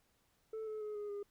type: tone with pitch steps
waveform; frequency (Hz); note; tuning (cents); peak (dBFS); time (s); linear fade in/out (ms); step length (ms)
sine; 440 / 431.4 / 423.1 / 414.8 / 406.8; A4 / A4 / G#4 / G#4 / G#4; 0 / -34 / +32 / -2 / -36; -37; 0.53-1.23; 5; 140
effects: tanh soft clip ceiling -39 dBFS + pink hiss -75 dBFS RMS until 1.3 s